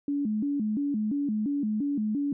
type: tone with vibrato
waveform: sine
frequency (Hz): 246.9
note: B3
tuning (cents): 0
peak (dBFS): -25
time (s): 0.08-2.33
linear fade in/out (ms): 2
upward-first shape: square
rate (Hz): 2.9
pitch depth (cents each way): 250
effects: none